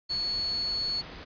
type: tone in noise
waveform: sine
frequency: 4400 Hz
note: C#8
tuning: 14 cents flat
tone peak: -27 dBFS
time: 0.09-1.02 s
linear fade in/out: 20 ms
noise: pink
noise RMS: -43 dBFS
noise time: 0.09-1.25 s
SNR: +13 dB
effects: resampled to 11025 Hz